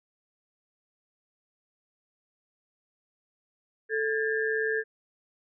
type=tone cluster; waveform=sine; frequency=439.5 / 1626 / 1763 Hz; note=A4 / G#6 / A6; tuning=-2 / -37 / +3 cents; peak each=-28 / -30 / -32 dBFS; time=3.89-4.84 s; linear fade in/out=50 ms; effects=none